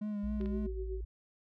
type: tone with vibrato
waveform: triangle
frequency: 207.7 Hz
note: G#3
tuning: in tune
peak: -32 dBFS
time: 0.01-0.67 s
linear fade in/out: 10 ms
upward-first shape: sine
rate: 3.8 Hz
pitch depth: 34 cents each way
type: tone with pitch glide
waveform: sine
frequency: 60 to 55.02 Hz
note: B1 to A1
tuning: -49 to +1 cents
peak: -36 dBFS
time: 0.23-1.05 s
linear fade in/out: 10 ms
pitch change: -150 cents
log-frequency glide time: 0.55-0.78 s
type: tone with tremolo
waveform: sine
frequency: 377.9 Hz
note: F#4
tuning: 37 cents sharp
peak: -37 dBFS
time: 0.4-1.01 s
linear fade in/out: 5 ms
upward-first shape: sine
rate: 8 Hz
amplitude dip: 65%
type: clicks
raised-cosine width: 0.3 ms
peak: -36 dBFS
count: 2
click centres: 0.412 / 0.459 s
effects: none